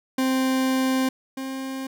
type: tone pair in turn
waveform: 40% pulse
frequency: 261.6 / 265.7 Hz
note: C4 / C4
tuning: 0 / +27 cents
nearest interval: unison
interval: 27 cents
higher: second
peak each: -19 / -28 dBFS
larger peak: first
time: 0.18-1.09 / 1.37-1.87 s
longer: first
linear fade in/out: 5 ms
effects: none